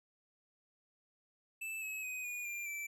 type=tone with pitch steps; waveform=square; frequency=2637 / 2572 / 2509 / 2448 / 2388 / 2329 Hz; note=E7 / E7 / D#7 / D#7 / D7 / D7; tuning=0 / -43 / +14 / -29 / +28 / -15 cents; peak=-40 dBFS; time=1.61-2.87 s; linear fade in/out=10 ms; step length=210 ms; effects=none